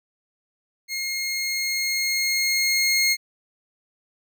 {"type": "tone with level ramp", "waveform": "20% pulse", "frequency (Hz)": 2145, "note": "C7", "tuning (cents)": 42, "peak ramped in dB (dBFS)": [-21, -12], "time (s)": [0.88, 3.17], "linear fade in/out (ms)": 50, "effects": []}